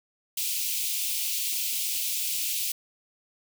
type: high-pass noise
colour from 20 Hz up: white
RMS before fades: -29 dBFS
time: 0.37-2.72 s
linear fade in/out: 5 ms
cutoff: 2400 Hz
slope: 48 dB/octave
effects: none